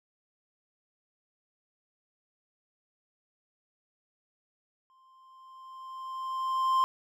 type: tone with exponential growth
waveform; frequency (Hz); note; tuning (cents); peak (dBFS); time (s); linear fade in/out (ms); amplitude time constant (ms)
triangle; 1048; C6; +2; -19; 4.9-6.84; 0; 420
effects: none